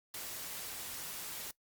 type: noise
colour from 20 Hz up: white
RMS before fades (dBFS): -43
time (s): 0.14-1.51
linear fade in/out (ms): 2
effects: noise-tail reverb RT60 0.1 s tail -21 dB re dry + Opus 48 kbps